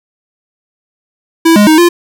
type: tone with pitch steps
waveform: square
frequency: 328.9 / 207.2 / 312.9 / 347.2 Hz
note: E4 / G#3 / D#4 / F4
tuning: -4 / -4 / +10 / -10 cents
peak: -4 dBFS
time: 1.45-1.89 s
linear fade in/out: 10 ms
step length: 110 ms
effects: none